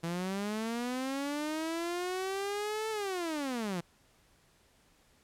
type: linear two-way sweep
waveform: sawtooth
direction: up then down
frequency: 164.81 to 442.9 to 164.81 Hz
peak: -29 dBFS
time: 0.03-3.81 s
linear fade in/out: 10 ms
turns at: 2.9 s
effects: pink hiss -66 dBFS RMS until 5.23 s + low-pass 12000 Hz 12 dB/octave